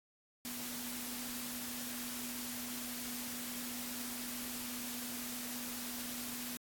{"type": "tone in noise", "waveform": "sine", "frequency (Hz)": 243.9, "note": "B3", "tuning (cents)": -21, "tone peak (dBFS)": -45, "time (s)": [0.45, 6.57], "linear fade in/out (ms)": 0, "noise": "white", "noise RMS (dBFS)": -43, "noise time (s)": [0.45, 6.57], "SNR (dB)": -5, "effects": ["AAC 64 kbps"]}